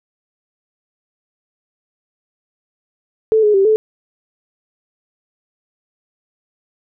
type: tone with pitch steps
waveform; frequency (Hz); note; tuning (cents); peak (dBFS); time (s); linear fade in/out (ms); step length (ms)
sine; 439.4 / 420.1 / 389.4 / 434.5; A4 / G#4 / G4 / A4; -2 / +20 / -12 / -22; -9; 3.32-3.76; 0; 110
effects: none